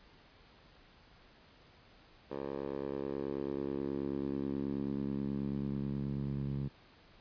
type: tone with band-pass filter sweep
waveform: 10% pulse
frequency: 69.3 Hz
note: C#2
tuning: in tune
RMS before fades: -37 dBFS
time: 2.3-6.69 s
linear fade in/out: 20 ms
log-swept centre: 560 to 140 Hz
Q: 1.9
effects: pink hiss -61 dBFS RMS until 7.2 s + resampled to 11025 Hz